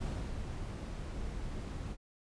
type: noise with ADSR envelope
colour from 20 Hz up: brown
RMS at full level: -36 dBFS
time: 0-1.97 s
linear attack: 19 ms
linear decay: 320 ms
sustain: -4 dB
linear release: 55 ms
effects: resampled to 22050 Hz

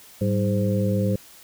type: harmonic tone with a mistuned harmonic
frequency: 103.83 Hz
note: G#2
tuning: in tune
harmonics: 1 / 2 / 3 / 4 / 5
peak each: -23 / -23 / -33 / -32 / -27 dBFS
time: 0.21-1.16 s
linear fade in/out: 5 ms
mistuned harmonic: 2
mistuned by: -120 cents
effects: white hiss -48 dBFS RMS until 1.43 s

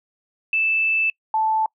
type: tone pair in turn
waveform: sine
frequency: 2637 / 876.7 Hz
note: E7 / A5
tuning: 0 / -7 cents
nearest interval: octave + perfect fifth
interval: 1907 cents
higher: first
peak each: -17 dBFS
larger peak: neither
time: 0.53-1.1 / 1.34-1.66 s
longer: first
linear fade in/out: 2 ms
effects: noise-tail reverb RT60 0.1 s tail -26 dB re dry

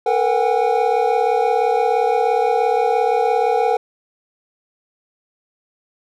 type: tone cluster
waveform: triangle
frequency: 448.2 / 485.4 / 745 / 811 Hz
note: A4 / B4 / F#5 / G#5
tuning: +32 / -30 / +12 / -41 cents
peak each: -18 dBFS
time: 0.06-3.77 s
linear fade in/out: 5 ms
effects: none

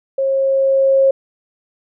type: tone with level ramp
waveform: sine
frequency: 540 Hz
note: C#5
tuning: 45 cents flat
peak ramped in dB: -14 to -8 dBFS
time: 0.18-1.11 s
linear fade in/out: 5 ms
effects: none

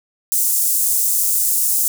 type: high-pass noise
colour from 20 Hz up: pink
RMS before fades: -17 dBFS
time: 0.32-1.88 s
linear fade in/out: 0 ms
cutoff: 7800 Hz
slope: 24 dB/octave
effects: none

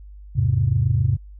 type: chord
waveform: sine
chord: E augmented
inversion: none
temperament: equal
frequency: 82.41 / 103.83 / 130.81 Hz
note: E2 / G#2 / B#2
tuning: 0 / 0 / 0 cents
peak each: -23 / -19 / -19 dBFS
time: 0.35-1.17 s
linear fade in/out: 20 ms
effects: tanh soft clip ceiling -7 dBFS + added 50 Hz sine -38 dBFS peak until 1.39 s

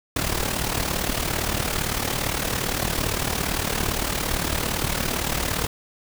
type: noise with amplitude modulation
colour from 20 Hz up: pink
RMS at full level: -22 dBFS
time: 0.16-5.67 s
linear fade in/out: 5 ms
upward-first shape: sine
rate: 37.6 Hz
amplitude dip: 70%
effects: none

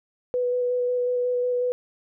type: tone with vibrato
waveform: sine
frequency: 493.9 Hz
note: B4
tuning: in tune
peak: -21 dBFS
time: 0.34-1.72 s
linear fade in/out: 0 ms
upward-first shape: square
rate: 5.5 Hz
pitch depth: 9 cents each way
effects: none

